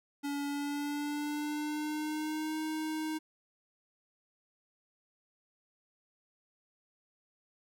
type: tone with pitch glide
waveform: square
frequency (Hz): 284.9 to 312.5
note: C#4 to D#4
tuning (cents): +48 to +8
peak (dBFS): -34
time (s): 0.23-3.19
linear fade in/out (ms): 20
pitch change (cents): +160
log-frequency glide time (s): 0.47-2.58
effects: none